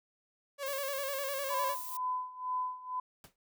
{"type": "tone with vibrato", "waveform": "sawtooth", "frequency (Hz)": 552, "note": "C#5", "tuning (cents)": -7, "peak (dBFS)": -31, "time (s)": [0.58, 1.76], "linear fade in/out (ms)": 50, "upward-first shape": "square", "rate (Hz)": 9.9, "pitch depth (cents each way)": 48}
{"type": "noise", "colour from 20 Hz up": "violet", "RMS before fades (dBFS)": -42, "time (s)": [0.66, 1.97], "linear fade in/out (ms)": 2}
{"type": "tone with tremolo", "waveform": "sine", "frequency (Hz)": 1008, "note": "B5", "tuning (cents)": 35, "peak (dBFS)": -30, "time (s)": [1.5, 3], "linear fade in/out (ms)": 5, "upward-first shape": "sine", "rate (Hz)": 2.1, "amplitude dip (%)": 85}
{"type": "noise with exponential decay", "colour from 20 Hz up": "pink", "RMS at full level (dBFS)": -49, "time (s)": [3.24, 3.36], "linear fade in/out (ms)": 1, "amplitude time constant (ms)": 25}
{"effects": []}